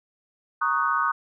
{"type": "chord", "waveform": "sine", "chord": "D# minor seventh", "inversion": "second", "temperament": "equal with one note detuned", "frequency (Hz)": [932.3, 1108.7, 1244.5, 1490.3], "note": ["A#5", "C#6", "D#6", "F#6"], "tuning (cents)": [0, 0, 0, 12], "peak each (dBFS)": [-30, -26, -24, -27], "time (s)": [0.61, 1.12], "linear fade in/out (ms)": 10, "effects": []}